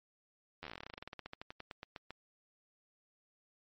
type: slowing click train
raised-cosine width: 0.3 ms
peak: -28 dBFS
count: 29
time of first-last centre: 0.63-2.106 s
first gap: 11 ms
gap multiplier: 1.1
effects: MP3 32 kbps